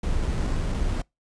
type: noise with sample-and-hold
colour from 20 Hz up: brown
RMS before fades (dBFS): -25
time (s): 0.03-1.02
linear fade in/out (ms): 5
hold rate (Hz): 6300
effects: noise-tail reverb RT60 0.2 s tail -25 dB re dry + resampled to 22050 Hz